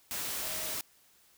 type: tone in noise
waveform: sine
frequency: 630 Hz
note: D#5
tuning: 21 cents sharp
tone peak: -47 dBFS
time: 0.42-0.74 s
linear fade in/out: 0 ms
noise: white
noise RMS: -36 dBFS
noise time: 0.11-0.81 s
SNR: -14 dB
effects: white hiss -64 dBFS RMS until 1.37 s